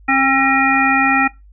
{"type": "harmonic tone with a mistuned harmonic", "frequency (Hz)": 269.7, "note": "C#4", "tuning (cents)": -47, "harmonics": [1, 3, 5, 7, 9], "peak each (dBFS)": [-18, -18, -18, -18, -18], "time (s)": [0.08, 1.28], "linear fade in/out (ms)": 10, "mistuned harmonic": 3, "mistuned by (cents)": -16, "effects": ["noise-tail reverb RT60 0.2 s tail -19 dB re dry", "added 50 Hz sine -41 dBFS peak until 1.52 s"]}